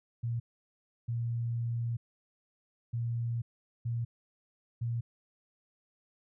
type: tone bursts at uneven times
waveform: sine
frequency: 117.4 Hz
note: A#2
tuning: 13 cents sharp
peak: -30 dBFS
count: 5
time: 0.23-0.4 / 1.08-1.97 / 2.93-3.42 / 3.85-4.05 / 4.81-5.01 s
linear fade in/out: 10 ms
effects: none